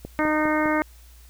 click train, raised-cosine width 2 ms, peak -20 dBFS, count 4, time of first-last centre 0.05-0.657 s, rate 4.94 Hz
harmonic tone, 306.7 Hz, D#4, 25 cents flat, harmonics 1 / 2 / 3 / 4 / 5 / 6 / 7, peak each -23 / -26 / -28 / -29 / -30 / -31 / -31 dBFS, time 0.19-0.82 s, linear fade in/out 0 ms
effects added 59 Hz sine -46 dBFS peak until 1.29 s + white hiss -55 dBFS RMS until 1.29 s

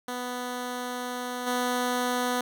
10% pulse tone with level steps, 247.6 Hz, B3, 5 cents sharp, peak -23 / -17 dBFS, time 0.08-2.41 s, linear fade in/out 2 ms, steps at 1.46 s, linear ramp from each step 20 ms, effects none

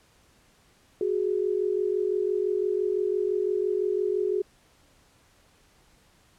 sine tone pair together, 370 / 415.9 Hz, F#4 / G#4, 0 / +2 cents, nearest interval major second, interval 202 cents, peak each -26 / -26 dBFS, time 1.01-4.42 s, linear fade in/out 2 ms, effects pink hiss -61 dBFS RMS until 6.38 s + low-pass 11000 Hz 12 dB/octave

